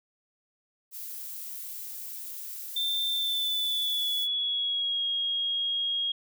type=noise; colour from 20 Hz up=violet; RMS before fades=-39 dBFS; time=0.91-4.28 s; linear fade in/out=50 ms
type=tone with pitch glide; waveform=sine; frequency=3569 to 3273 Hz; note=A7 to G#7; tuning=+24 to -26 cents; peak=-26 dBFS; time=2.76-6.12 s; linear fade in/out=5 ms; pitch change=-150 cents; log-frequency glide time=3.12-5.05 s
effects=none